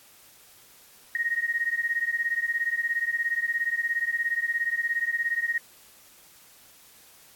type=beating tone pair; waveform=sine; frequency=1864.7 / 1881.7 Hz; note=A#6 / A#6; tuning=0 / +16 cents; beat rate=17 Hz; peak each=-27 / -28 dBFS; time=1.15-5.58 s; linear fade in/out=2 ms; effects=white hiss -54 dBFS RMS until 7.35 s + AAC 64 kbps